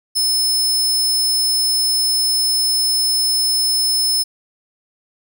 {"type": "tone", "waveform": "sawtooth", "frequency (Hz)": 5230, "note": "E8", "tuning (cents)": -15, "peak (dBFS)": -12, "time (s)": [0.15, 4.24], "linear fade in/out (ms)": 20, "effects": []}